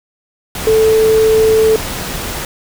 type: tone in noise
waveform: sine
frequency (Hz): 440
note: A4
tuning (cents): 0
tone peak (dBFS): -7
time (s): 0.67-1.76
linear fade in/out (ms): 2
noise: pink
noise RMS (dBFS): -22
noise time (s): 0.55-2.45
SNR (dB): +12
effects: none